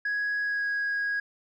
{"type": "tone with pitch glide", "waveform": "sine", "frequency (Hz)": [1665, 1649.7], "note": ["G#6", "G#6"], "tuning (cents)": [4, -12], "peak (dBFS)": -24, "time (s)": [0.05, 1.2], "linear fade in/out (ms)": 5, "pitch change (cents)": -16, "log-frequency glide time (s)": [0.41, 0.67], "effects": ["tanh soft clip ceiling -24 dBFS"]}